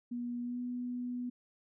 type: tone with pitch glide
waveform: sine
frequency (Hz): 241.5 to 246.1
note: B3 to B3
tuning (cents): -39 to -6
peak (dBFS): -35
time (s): 0.11-1.3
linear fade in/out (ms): 10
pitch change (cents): +33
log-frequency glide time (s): 0.42-0.59
effects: none